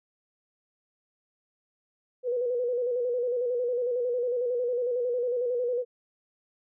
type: tone with vibrato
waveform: sine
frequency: 490 Hz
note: B4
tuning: 14 cents flat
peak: -25 dBFS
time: 2.23-5.85 s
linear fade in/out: 50 ms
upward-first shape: square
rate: 11 Hz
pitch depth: 46 cents each way
effects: none